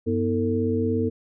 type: tone cluster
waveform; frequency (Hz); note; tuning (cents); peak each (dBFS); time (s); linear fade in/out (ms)
sine; 97.8 / 245 / 322.1 / 448.6; G2 / B3 / E4 / A4; -4 / -14 / -40 / +34; -27 / -25 / -29 / -25; 0.06-1.1; 20
effects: none